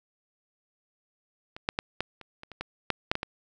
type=clicks; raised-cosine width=0.3 ms; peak=-24 / -9 / -11 / -12 / -28 / -26 / -27 / -17 / -8 / -7 / -13 / -15 dBFS; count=12; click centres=1.565 / 1.689 / 1.789 / 2.006 / 2.213 / 2.434 / 2.517 / 2.61 / 2.903 / 3.115 / 3.154 / 3.231 s; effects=none